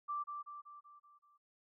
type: tone with echo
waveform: sine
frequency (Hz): 1173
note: D6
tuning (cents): -2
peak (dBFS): -36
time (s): 0.08-0.24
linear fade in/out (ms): 20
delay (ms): 190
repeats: 6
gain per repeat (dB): -5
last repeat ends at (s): 1.38
effects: none